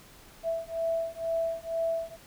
sine beating tone pair, 659.3 / 661.4 Hz, E5 / E5, 0 / +6 cents, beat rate 2.1 Hz, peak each -31 dBFS, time 0.43-2.17 s, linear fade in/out 50 ms, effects pink hiss -53 dBFS RMS until 2.26 s

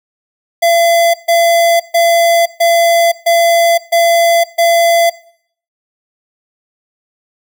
square tone bursts, 678 Hz, E5, 49 cents sharp, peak -8 dBFS, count 7, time 0.62-5.1 s, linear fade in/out 10 ms, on 520 ms, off 140 ms, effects noise-tail reverb RT60 0.6 s tail -19 dB re dry

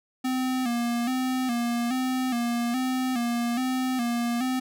square tone with vibrato, 246.9 Hz, B3, in tune, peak -25 dBFS, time 0.24-4.6 s, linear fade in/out 10 ms, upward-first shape square, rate 1.2 Hz, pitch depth 71 cents each way, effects none

